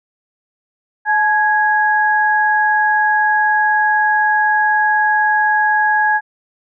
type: tone pair together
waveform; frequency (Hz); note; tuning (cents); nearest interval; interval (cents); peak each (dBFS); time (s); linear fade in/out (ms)
sine; 855.2 / 1656; A5 / G#6; -49 / -5; major seventh; 1144; -14; 1.05-6.21; 50
effects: none